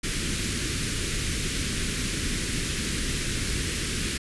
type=band-stop noise; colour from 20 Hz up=pink; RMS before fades=-28 dBFS; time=0.03-4.18 s; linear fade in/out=10 ms; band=390 to 1600 Hz; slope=24 dB/octave; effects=resampled to 24000 Hz